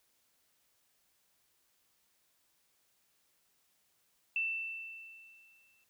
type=tone with exponential decay; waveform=sine; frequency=2669 Hz; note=E7; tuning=21 cents sharp; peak=-29 dBFS; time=4.36-5.84 s; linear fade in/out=2 ms; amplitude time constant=320 ms; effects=white hiss -74 dBFS RMS until 5.89 s